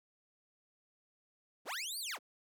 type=linear two-way sweep; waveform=20% pulse; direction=up then down; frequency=117.2 to 4770 to 117.2 Hz; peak=-33 dBFS; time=1.65-2.19 s; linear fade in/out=50 ms; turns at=1.99 s; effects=none